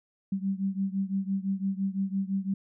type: beating tone pair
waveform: sine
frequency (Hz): 192.1 / 198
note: G3 / G3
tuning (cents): -35 / +18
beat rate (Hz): 5.9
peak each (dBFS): -29 / -31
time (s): 0.32-2.54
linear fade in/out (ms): 5
effects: none